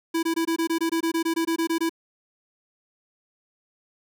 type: tone bursts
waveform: square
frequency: 329.6 Hz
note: E4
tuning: in tune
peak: -22 dBFS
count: 16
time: 0.14-1.895 s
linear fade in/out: 10 ms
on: 90 ms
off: 21 ms
effects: none